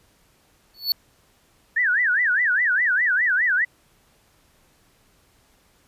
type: tone with exponential growth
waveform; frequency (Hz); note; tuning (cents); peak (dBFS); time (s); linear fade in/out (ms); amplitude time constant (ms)
square; 4435; C#8; 0; -15; 0.74-0.92; 1; 38
type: tone with vibrato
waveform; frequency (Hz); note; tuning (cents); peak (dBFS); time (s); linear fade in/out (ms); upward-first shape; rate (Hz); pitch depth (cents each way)
sine; 1699; G#6; +39; -17; 1.76-3.65; 10; sine; 4.9; 280
effects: pink hiss -60 dBFS RMS until 5.87 s + resampled to 32000 Hz

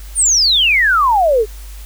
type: exponential sweep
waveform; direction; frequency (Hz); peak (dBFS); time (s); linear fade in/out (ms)
sine; down; 9490 to 405.6; -9; 0.15-1.46; 50
effects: added 50 Hz sine -29 dBFS peak until 1.85 s + white hiss -41 dBFS RMS until 1.85 s

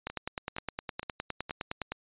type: two click trains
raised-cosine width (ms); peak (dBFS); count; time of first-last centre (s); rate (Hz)
0.3; -17 / -23; 19 / 4; 0.07-1.92 / 0.1-1.495; 9.73 / 2.15
effects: resampled to 8000 Hz

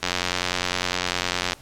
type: click train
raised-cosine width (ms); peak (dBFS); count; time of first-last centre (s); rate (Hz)
0.2; -5; 136; 0.03-1.532; 89.9
effects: pink hiss -49 dBFS RMS until 1.61 s + low-pass 12000 Hz 12 dB/octave

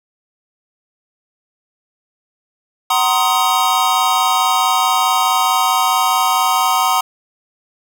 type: chord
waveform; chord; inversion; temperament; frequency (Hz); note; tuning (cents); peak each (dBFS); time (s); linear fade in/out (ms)
square; C half-diminished seventh; second; just; 753.5 / 941.9 / 1046.5 / 1255.8; Gb5 / Bb5 / C6 / Eb6; +31 / +18 / 0 / +16; -19; 2.9-7.01; 5
effects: none

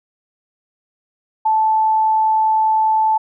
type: tone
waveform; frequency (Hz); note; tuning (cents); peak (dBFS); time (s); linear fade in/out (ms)
sine; 875; A5; -10; -12; 1.45-3.18; 10
effects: none

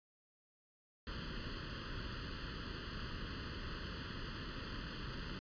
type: noise with comb filter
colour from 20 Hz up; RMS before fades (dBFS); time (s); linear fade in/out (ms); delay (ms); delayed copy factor
pink; -44; 1.07-5.39; 0; 0.66; +0.95
effects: resampled to 11025 Hz

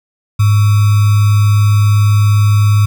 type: tone with sample-and-hold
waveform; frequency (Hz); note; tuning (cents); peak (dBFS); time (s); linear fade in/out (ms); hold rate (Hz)
sine; 103.83; G#2; 0; -6; 0.39-2.86; 10; 1225
effects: none

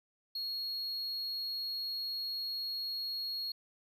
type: tone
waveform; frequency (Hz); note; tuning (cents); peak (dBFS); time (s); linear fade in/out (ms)
triangle; 4306; C8; +49; -34; 0.35-3.52; 5
effects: none

